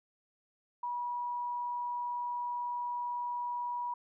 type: tone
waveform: sine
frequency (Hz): 969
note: B5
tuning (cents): -33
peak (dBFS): -33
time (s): 0.83-3.94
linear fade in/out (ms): 5
effects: none